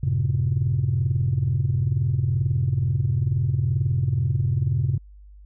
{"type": "chord", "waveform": "sine", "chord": "F# diminished", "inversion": "none", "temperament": "just", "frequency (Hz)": [92.5, 111, 133.2], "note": ["F#2", "A2", "C3"], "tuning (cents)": [0, 16, 31], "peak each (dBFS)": [-24, -24, -21], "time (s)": [0.03, 4.98], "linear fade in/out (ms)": 5, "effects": ["tanh soft clip ceiling -13 dBFS", "added 50 Hz sine -43 dBFS peak until 5.45 s"]}